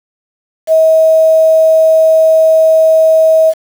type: tone with quantisation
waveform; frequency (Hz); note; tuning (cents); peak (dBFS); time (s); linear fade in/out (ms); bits
sine; 640; D#5; +49; -4; 0.67-3.54; 50; 5
effects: none